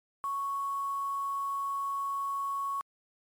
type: tone with quantisation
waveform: sine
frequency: 1108.7 Hz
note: C#6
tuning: in tune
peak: -30 dBFS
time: 0.24-2.81 s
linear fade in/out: 0 ms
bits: 8
effects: MP3 64 kbps